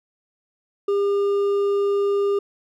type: tone with hard clipping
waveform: triangle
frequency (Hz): 401.9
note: G4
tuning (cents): +43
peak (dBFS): -19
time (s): 0.88-2.39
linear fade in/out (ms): 5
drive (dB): 8
effects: none